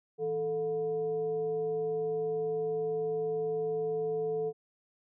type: tone with frequency modulation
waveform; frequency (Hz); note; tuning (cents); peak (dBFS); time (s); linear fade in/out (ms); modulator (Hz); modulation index
sine; 440; A4; 0; -29; 0.18-4.53; 50; 277; 0.4
effects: none